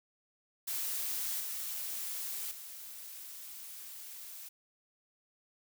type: noise with level steps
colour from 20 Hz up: blue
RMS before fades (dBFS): -36 / -39 / -47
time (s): 0.67-4.49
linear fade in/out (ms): 10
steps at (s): 1.4 / 2.51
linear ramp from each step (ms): 5
effects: none